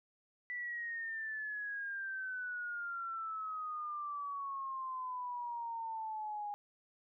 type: exponential sweep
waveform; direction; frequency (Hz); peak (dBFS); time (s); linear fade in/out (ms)
sine; down; 1975.5 to 819; -38; 0.5-6.54; 0
effects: none